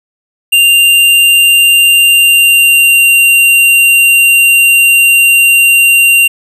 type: tone with pitch glide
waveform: square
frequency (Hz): 2786 to 2770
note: F7 to F7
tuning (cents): -5 to -15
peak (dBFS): -4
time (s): 0.52-6.28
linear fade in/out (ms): 10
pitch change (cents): -10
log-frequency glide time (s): 2.12-3.06
effects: none